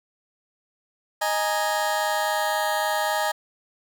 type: chord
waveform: 30% pulse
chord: D# suspended fourth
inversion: none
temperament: just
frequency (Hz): 622.3 / 829.7 / 933.4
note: D#5 / G#5 / A#5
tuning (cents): 0 / -2 / +2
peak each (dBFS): -24 / -23 / -26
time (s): 1.21-3.32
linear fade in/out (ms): 10
effects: none